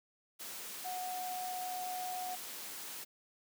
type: tone in noise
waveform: sine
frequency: 733 Hz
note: F#5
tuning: 16 cents flat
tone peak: -38 dBFS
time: 0.84-2.36 s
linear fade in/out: 20 ms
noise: white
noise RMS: -45 dBFS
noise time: 0.39-3.05 s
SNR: +4 dB
effects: high-pass 200 Hz 12 dB/octave